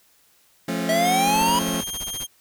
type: chord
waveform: sawtooth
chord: F augmented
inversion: none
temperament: just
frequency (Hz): 174.61 / 218.3 / 272.8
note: F3 / A3 / C#4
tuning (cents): 0 / -13 / -28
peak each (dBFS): -24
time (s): 0.68-1.81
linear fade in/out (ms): 5
type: exponential sweep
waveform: square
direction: up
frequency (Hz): 643 to 987.8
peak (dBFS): -19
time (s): 0.89-1.59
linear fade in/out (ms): 2
type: tone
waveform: 15% pulse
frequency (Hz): 3200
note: G7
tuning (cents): +35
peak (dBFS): -21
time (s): 1.04-2.27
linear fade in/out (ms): 20
type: noise with tremolo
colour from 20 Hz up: pink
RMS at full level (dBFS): -35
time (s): 1.27-2.25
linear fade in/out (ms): 5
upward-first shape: sine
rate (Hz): 15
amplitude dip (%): 100
effects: white hiss -59 dBFS RMS until 2.4 s